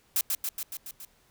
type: noise with echo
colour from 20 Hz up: blue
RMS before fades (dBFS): -25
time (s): 0.16-0.21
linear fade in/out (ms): 2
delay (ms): 140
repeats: 6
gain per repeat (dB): -3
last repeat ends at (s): 1.05
effects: pink hiss -64 dBFS RMS until 1.3 s